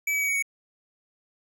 square tone with pitch steps, 2299 / 2282 / 2265 / 2248 / 2231 Hz, D7 / C#7 / C#7 / C#7 / C#7, -37 / +50 / +37 / +24 / +11 cents, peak -24 dBFS, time 0.07-0.425 s, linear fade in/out 5 ms, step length 71 ms, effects none

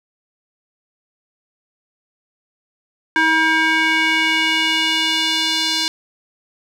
square tone with band-pass filter sweep, 319.8 Hz, D#4, 48 cents sharp, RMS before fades -17 dBFS, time 3.16-5.88 s, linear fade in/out 0 ms, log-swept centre 1600 to 4300 Hz, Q 2.3, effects none

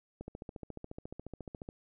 click train, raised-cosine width 2 ms, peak -29 dBFS, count 22, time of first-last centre 0.21-1.689 s, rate 14.2 Hz, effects none

